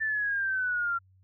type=exponential sweep; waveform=sine; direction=down; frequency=1778 to 1367 Hz; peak=-26 dBFS; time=0-0.99 s; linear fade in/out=20 ms; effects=added 94 Hz sine -58 dBFS peak until 1.23 s